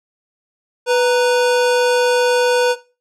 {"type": "tone pair together", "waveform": "square", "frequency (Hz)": [493.9, 932.4], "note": ["B4", "A#5"], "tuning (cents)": [0, 0], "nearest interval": "major seventh", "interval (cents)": 1100, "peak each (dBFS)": [-13, -21], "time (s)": [0.86, 2.76], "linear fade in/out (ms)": 50, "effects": ["noise-tail reverb RT60 0.3 s tail -17 dB re dry", "low-pass 8000 Hz 12 dB/octave"]}